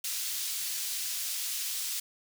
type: high-pass noise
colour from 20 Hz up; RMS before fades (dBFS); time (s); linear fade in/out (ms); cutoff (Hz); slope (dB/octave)
pink; -34; 0.04-2; 5; 4200; 12
effects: none